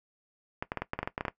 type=clicks; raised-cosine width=0.5 ms; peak=-16 dBFS; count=12; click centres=0.625 / 0.719 / 0.773 / 0.82 / 0.934 / 0.99 / 1.03 / 1.075 / 1.179 / 1.209 / 1.252 / 1.282 s; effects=noise-tail reverb RT60 0.1 s tail -17 dB re dry